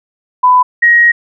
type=tone pair in turn; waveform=sine; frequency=1000 / 1887.7 Hz; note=B5 / A#6; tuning=+21 / +21 cents; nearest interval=major seventh; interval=1100 cents; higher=second; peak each=-4 dBFS; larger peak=neither; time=0.43-0.63 / 0.82-1.12 s; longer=second; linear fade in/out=10 ms; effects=none